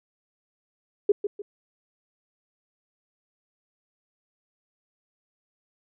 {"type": "tone with echo", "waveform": "sine", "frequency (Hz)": 408.2, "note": "G#4", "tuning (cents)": -30, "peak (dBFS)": -14, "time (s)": [1.09, 1.12], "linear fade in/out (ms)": 5, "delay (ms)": 150, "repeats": 2, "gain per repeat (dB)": -9, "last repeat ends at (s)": 1.42, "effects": []}